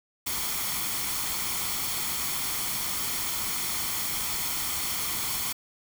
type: noise with comb filter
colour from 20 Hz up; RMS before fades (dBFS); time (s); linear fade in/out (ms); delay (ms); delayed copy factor
white; -30; 0.26-5.53; 10; 0.91; +0.5
effects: none